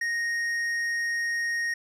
triangle tone with tanh clipping, 1864.7 Hz, A#6, in tune, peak -27 dBFS, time 0.01-1.74 s, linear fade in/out 5 ms, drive 12 dB, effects none

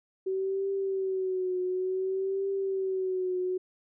sine tone with vibrato, 378.3 Hz, F#4, 38 cents sharp, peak -27 dBFS, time 0.26-3.58 s, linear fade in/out 10 ms, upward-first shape triangle, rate 0.56 Hz, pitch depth 66 cents each way, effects none

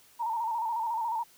sine tone with vibrato, 915 Hz, A#5, 32 cents flat, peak -28 dBFS, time 0.19-1.24 s, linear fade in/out 20 ms, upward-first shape square, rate 14 Hz, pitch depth 57 cents each way, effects white hiss -59 dBFS RMS until 1.37 s

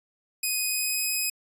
5% pulse tone with pitch glide, 2502 to 2522 Hz, D#7 to D#7, +9 to +23 cents, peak -16 dBFS, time 0.43-1.3 s, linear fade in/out 5 ms, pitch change +14 cents, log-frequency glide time 0.67-1.06 s, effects resampled to 32000 Hz

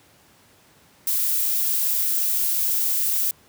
violet noise, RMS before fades -22 dBFS, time 1.07-3.31 s, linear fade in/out 2 ms, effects pink hiss -55 dBFS RMS until 3.48 s + high-pass 80 Hz 12 dB/octave

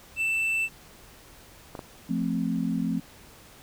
triangle tone, 2660 Hz, E7, 15 cents sharp, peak -22 dBFS, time 0.16-0.69 s, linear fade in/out 50 ms
clicks, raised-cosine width 1 ms, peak -22 dBFS, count 2, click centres 1.752 / 1.792 s
sine chord, F major, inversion none, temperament equal with one note detuned, 174.61 / 220.9 / 261.6 Hz, F3 / A3 / C4, 0 / +7 / 0 cents, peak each -29 dBFS, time 2.09-3 s, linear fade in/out 10 ms
effects pink hiss -51 dBFS RMS until 3.62 s

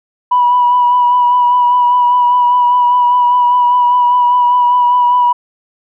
sine tone with vibrato, 980 Hz, B5, 14 cents flat, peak -6 dBFS, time 0.31-5.33 s, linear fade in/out 10 ms, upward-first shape sine, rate 5 Hz, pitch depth 21 cents each way, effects tanh soft clip ceiling -2 dBFS

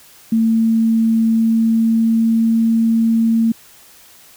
sine tone with pitch glide, 225.3 to 226.9 Hz, A3 to A#3, +41 to -47 cents, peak -11 dBFS, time 0.32-3.52 s, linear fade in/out 5 ms, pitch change +12 cents, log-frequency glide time 1.25-2.66 s, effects white hiss -45 dBFS RMS until 4.36 s

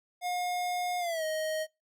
square tone with pitch glide, 716 to 626.9 Hz, F5 to D#5, +43 to +13 cents, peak -31 dBFS, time 0.21-1.67 s, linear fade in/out 50 ms, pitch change -230 cents, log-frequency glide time 0.99-1.24 s, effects noise-tail reverb RT60 0.2 s tail -22 dB re dry + Opus 48 kbps

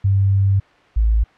sine tone pair in turn, 98 / 54.76 Hz, G2 / A1, 0 / -8 cents, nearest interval minor seventh, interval 1008 cents, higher first, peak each -12 dBFS, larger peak neither, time 0.04-0.6 / 0.96-1.24 s, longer first, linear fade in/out 10 ms, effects white hiss -50 dBFS RMS until 1.37 s + low-pass 2000 Hz 12 dB/octave

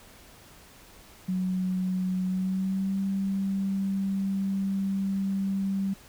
sine tone with pitch glide, 185 to 194.76 Hz, F#3 to G3, 0 to -11 cents, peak -25 dBFS, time 1.28-5.94 s, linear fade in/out 10 ms, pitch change +89 cents, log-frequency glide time 2.26-2.98 s, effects pink hiss -52 dBFS RMS until 6.08 s

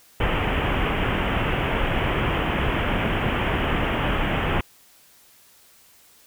pink low-pass noise, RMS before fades -23 dBFS, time 0.2-4.61 s, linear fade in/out 5 ms, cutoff 3200 Hz, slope 96 dB/octave, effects white hiss -54 dBFS RMS until 6.26 s

